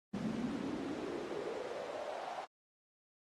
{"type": "noise with high-pass filter sweep", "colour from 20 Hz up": "brown", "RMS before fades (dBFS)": -41, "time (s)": [0.13, 2.46], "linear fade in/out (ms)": 20, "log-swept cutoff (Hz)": [200, 770], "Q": 4.6, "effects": ["low-pass 7000 Hz 12 dB/octave", "AAC 32 kbps"]}